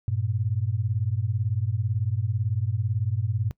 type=beating tone pair; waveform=sine; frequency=98.4 / 116.4 Hz; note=G2 / A#2; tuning=+7 / -2 cents; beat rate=18 Hz; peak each=-26 dBFS; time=0.08-3.51 s; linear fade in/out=0 ms; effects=noise-tail reverb RT60 0.1 s tail -22 dB re dry